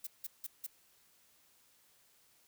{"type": "noise bursts", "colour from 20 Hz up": "violet", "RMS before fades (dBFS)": -41, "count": 4, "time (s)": [0.04, 0.666], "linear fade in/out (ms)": 5, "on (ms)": 29, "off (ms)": 170, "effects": ["white hiss -68 dBFS RMS until 2.47 s"]}